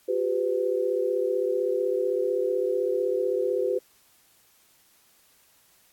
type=tone cluster; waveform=sine; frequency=361.4 / 397.2 / 503 Hz; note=F#4 / G4 / B4; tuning=-41 / +23 / +32 cents; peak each=-29 / -27 / -26 dBFS; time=0.08-3.79 s; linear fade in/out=10 ms; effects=white hiss -61 dBFS RMS until 5.92 s + AAC 64 kbps